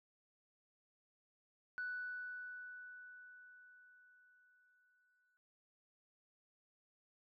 sine tone with exponential decay, 1485 Hz, F#6, 6 cents sharp, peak -38 dBFS, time 1.78-5.37 s, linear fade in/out 0 ms, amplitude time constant 780 ms, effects tanh soft clip ceiling -35 dBFS

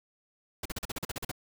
pink noise bursts, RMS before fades -35 dBFS, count 11, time 0.63-1.315 s, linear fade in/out 5 ms, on 25 ms, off 41 ms, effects none

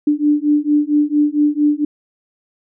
sine beating tone pair, 293.7 / 298.1 Hz, D4 / D4, 0 / +26 cents, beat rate 4.4 Hz, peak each -15 dBFS, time 0.07-1.85 s, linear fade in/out 5 ms, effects none

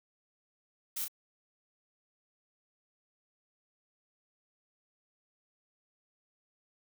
blue noise with echo, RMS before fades -36 dBFS, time 0.96-1.05 s, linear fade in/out 10 ms, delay 32 ms, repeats 1, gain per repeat -4 dB, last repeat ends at 1.082 s, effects none

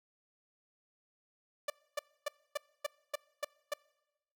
sawtooth tone bursts, 587 Hz, D5, 1 cent flat, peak -28 dBFS, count 8, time 1.68-3.738 s, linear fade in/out 5 ms, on 21 ms, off 270 ms, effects noise-tail reverb RT60 1.0 s tail -24 dB re dry

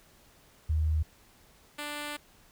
sine / 5% pulse tone pair in turn, 78 / 294.5 Hz, D#2 / D4, +5 / +5 cents, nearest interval octave + major seventh, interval 2300 cents, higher second, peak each -24 dBFS, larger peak neither, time 0.69-1.03 / 1.78-2.17 s, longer second, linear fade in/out 10 ms, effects pink hiss -60 dBFS RMS until 2.51 s

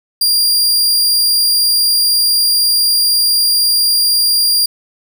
sawtooth tone, 4786 Hz, D8, 32 cents sharp, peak -7 dBFS, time 0.21-4.66 s, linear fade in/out 5 ms, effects none

